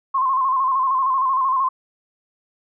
sine tone with vibrato, 1057 Hz, C6, 17 cents sharp, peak -16 dBFS, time 0.14-1.69 s, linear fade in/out 10 ms, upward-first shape square, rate 13 Hz, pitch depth 48 cents each way, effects none

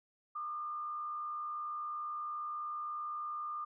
sine tone with frequency modulation, 1206 Hz, D6, 46 cents sharp, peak -37 dBFS, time 0.35-3.65 s, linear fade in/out 10 ms, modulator 71.5 Hz, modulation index 0.37, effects none

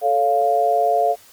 sine chord, A augmented, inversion none, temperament equal with one note detuned, 440 / 560.2 / 698.5 Hz, A4 / C#5 / E#5, 0 / +18 / 0 cents, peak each -22 / -22 / -16 dBFS, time 0.01-1.16 s, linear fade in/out 50 ms, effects white hiss -48 dBFS RMS until 1.32 s + Opus 32 kbps

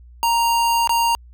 square tone with dropouts, 932 Hz, A#5, 1 cent flat, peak -16 dBFS, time 0.23-1.15 s, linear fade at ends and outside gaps 0 ms, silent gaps 0.874-0.894 s, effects added 60 Hz sine -41 dBFS peak until 1.33 s

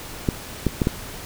clicks, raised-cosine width 3 ms, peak -5 dBFS, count 4, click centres 0.288 / 0.667 / 0.818 / 0.871 s, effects pink hiss -36 dBFS RMS until 1.25 s

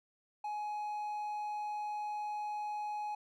triangle tone, 839 Hz, G#5, 17 cents sharp, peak -34 dBFS, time 0.44-3.15 s, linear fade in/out 5 ms, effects none

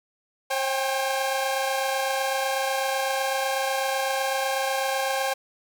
sawtooth tone cluster, 537 / 787 / 815 Hz, C5 / G5 / G#5, +45 / +7 / -33 cents, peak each -23 / -24 / -28 dBFS, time 0.5-5.34 s, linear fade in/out 10 ms, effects none

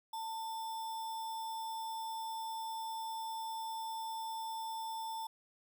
sine tone with sample-and-hold, 895 Hz, A5, 29 cents sharp, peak -38 dBFS, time 0.13-5.27 s, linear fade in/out 5 ms, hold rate 4410 Hz, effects none

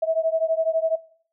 sine beating tone pair, 643 / 655 Hz, E5 / E5, -43 / -11 cents, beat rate 12 Hz, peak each -22 dBFS, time 0.02-0.96 s, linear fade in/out 10 ms, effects noise-tail reverb RT60 0.5 s tail -18 dB re dry

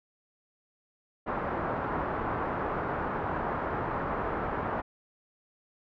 white low-pass noise, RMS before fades -32 dBFS, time 1.26-4.82 s, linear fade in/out 20 ms, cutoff 1300 Hz, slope 24 dB/octave, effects none

